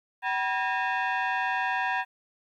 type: tone with frequency modulation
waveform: sine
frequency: 103.1 Hz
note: G#2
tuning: 12 cents flat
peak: -24 dBFS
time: 0.22-2.05 s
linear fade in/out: 50 ms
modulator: 864 Hz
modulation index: 2.4
effects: tanh soft clip ceiling -20 dBFS + 11-bit